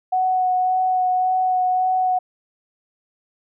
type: tone with vibrato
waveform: sine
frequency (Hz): 740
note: F#5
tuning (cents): 0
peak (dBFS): -16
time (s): 0.12-2.19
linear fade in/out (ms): 10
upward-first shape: sine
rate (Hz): 1.8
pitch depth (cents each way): 12
effects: none